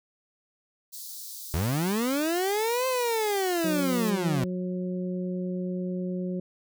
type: high-pass noise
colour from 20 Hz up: white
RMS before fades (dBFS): -40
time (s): 0.92-4.11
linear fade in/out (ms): 20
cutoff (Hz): 3900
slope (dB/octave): 48
type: linear two-way sweep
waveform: 30% pulse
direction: up then down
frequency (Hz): 73.42 to 523.3 to 121.3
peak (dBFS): -22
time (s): 1.54-4.44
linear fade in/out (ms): 0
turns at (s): 2.87
type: harmonic tone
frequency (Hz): 181.9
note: F#3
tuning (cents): -29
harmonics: 1 / 2 / 3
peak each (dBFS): -29 / -35 / -39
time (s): 3.64-6.4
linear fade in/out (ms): 5
effects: none